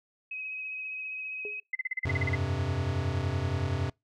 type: tone with vibrato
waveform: sine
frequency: 2538 Hz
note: D#7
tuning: 34 cents sharp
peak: -34 dBFS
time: 0.31-1.6 s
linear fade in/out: 5 ms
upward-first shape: triangle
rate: 15 Hz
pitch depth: 20 cents each way
type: tone with exponential decay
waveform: sine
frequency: 416.7 Hz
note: G#4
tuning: 6 cents sharp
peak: -34 dBFS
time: 1.45-1.63 s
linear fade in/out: 1 ms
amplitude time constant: 37 ms
type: tone bursts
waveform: sine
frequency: 2046 Hz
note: C7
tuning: 39 cents flat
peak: -27 dBFS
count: 11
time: 1.73-2.353 s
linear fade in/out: 5 ms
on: 23 ms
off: 37 ms
type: chord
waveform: square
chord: F suspended second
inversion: none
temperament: equal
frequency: 87.31 / 98 / 130.81 Hz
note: F2 / G2 / C3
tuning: 0 / 0 / 0 cents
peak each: -33 dBFS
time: 2.05-3.9 s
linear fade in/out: 5 ms
effects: noise-tail reverb RT60 0.2 s tail -26 dB re dry + low-pass 5000 Hz 12 dB/octave